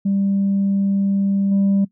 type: tone with level steps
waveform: sine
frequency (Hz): 197.3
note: G3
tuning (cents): +11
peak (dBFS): -14 / -11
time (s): 0.05-1.85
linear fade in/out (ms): 10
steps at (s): 1.51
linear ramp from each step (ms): 10
effects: noise-tail reverb RT60 0.1 s tail -20 dB re dry + tanh soft clip ceiling -12 dBFS